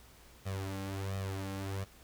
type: tone with flanger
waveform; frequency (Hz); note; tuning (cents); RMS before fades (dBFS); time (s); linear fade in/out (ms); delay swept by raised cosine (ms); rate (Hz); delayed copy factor
sawtooth; 97; G2; -18; -38; 0.45-1.85; 20; 1.6 to 3.7; 1.4; +0.9
effects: added 60 Hz sine -61 dBFS peak until 2.03 s + pink hiss -59 dBFS RMS until 2.03 s